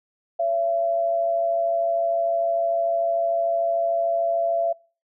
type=tone pair together; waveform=sine; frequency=560 / 673.3 Hz; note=C#5 / E5; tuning=+18 / +36 cents; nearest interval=minor third; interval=318 cents; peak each=-30 / -20 dBFS; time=0.39-4.73 s; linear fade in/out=10 ms; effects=noise-tail reverb RT60 0.4 s tail -25 dB re dry